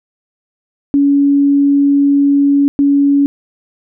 sine tone bursts at uneven times, 282.1 Hz, C#4, 30 cents sharp, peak -7 dBFS, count 2, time 0.94-2.68 / 2.79-3.26 s, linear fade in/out 0 ms, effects none

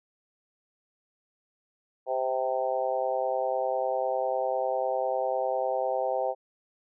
harmonic tone with a mistuned harmonic, 130 Hz, C3, 11 cents flat, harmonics 3 / 4 / 5 / 6 / 7, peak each -37 / -29 / -31 / -31 / -38 dBFS, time 2.06-6.35 s, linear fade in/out 50 ms, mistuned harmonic 3, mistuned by +27 cents, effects none

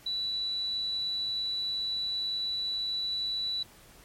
sine tone, 3951 Hz, B7, in tune, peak -29 dBFS, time 0.06-3.63 s, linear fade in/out 5 ms, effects pink hiss -55 dBFS RMS until 4.04 s + MP3 64 kbps

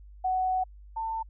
sine tone pair in turn, 745 / 895.5 Hz, F#5 / A5, +12 / +30 cents, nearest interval minor third, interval 318 cents, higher second, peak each -24 / -29 dBFS, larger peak first, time 0.24-0.64 / 0.96-1.23 s, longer first, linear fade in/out 10 ms, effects added 50 Hz sine -46 dBFS peak until 1.29 s

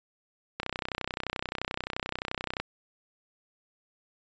click train, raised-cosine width 0.3 ms, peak -15 dBFS, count 64, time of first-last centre 0.6-2.6 s, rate 31.5 Hz, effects resampled to 16000 Hz

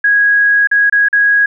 sine tone with dropouts, 1654 Hz, G#6, 8 cents flat, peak -7 dBFS, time 0.04-1.46 s, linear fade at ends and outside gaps 5 ms, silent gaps 0.673-0.713 / 0.898-0.924 / 1.086-1.128 s, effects none

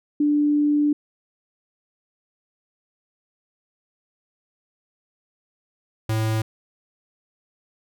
sine / square tone pair in turn, 294.4 / 110.28 Hz, D4 / A2, +4 / +4 cents, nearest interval octave + perfect fourth, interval 1700 cents, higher first, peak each -16 / -21 dBFS, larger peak first, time 0.2-0.93 / 6.09-6.42 s, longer first, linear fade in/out 5 ms, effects none

